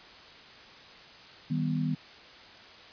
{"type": "chord", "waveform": "sine", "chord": "Eb augmented", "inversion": "none", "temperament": "equal with one note detuned", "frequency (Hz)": [157.46, 196, 246.9], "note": ["Eb3", "G3", "B3"], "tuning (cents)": [21, 0, 0], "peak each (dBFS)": [-29, -35, -31], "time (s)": [1.5, 1.95], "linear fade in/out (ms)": 10, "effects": ["white hiss -50 dBFS RMS until 2.92 s", "resampled to 11025 Hz"]}